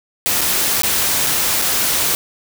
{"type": "noise with dropouts", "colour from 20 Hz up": "white", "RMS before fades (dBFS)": -17, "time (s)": [0.26, 2.15], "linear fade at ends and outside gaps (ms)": 0, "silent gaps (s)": [[0.409, 0.413], [0.82, 0.834], [1.265, 1.269], [1.616, 1.621]], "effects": []}